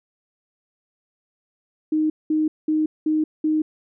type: tone bursts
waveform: sine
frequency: 310 Hz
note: D#4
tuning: 6 cents flat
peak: -17 dBFS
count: 5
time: 1.92-3.62 s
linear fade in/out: 5 ms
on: 180 ms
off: 200 ms
effects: none